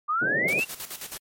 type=exponential sweep; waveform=sine; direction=up; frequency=1174.7 to 2794 Hz; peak=-22 dBFS; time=0.08-0.65 s; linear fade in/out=20 ms
type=band-pass noise; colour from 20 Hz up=white; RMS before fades=-31 dBFS; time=0.21-0.61 s; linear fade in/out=20 ms; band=120 to 630 Hz; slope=48 dB/octave
type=noise with tremolo; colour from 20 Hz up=white; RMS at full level=-35 dBFS; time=0.48-1.18 s; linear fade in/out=2 ms; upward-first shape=square; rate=9.4 Hz; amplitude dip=70%
effects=MP3 64 kbps